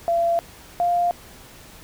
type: tone pair in turn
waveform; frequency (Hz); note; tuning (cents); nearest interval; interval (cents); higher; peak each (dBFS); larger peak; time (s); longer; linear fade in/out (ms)
sine; 680 / 699.9; F5 / F5; -46 / +4; unison; 50; second; -17; neither; 0.08-0.39 / 0.8-1.11; neither; 0
effects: pink hiss -45 dBFS RMS until 1.83 s